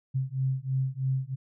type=beating tone pair; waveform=sine; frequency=130.81 / 133.91 Hz; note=C3 / C3; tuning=0 / +41 cents; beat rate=3.1 Hz; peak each=-29 dBFS; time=0.14-1.36 s; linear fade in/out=20 ms; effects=none